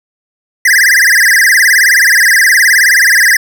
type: tone with vibrato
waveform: square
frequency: 1813 Hz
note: A#6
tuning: 49 cents flat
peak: -5 dBFS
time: 0.65-3.37 s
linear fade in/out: 5 ms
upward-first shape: sine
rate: 19 Hz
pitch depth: 220 cents each way
effects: none